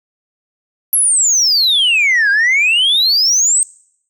sine exponential two-way sweep, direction down then up, 11530 to 1582 to 8500 Hz, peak -7 dBFS, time 0.93-3.63 s, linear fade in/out 0 ms, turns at 2.3 s, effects noise-tail reverb RT60 0.7 s tail -26 dB re dry + tanh soft clip ceiling -8 dBFS

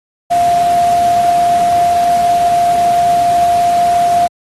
sine tone in noise, 698.5 Hz, F5, in tune, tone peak -8 dBFS, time 0.3-4.28 s, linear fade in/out 20 ms, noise pink, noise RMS -26 dBFS, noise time 0.3-4.28 s, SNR +15 dB, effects high-pass 100 Hz 12 dB/octave + AAC 32 kbps

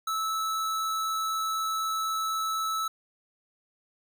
square tone, 1308 Hz, E6, 14 cents flat, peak -28 dBFS, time 0.07-2.88 s, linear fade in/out 5 ms, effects none

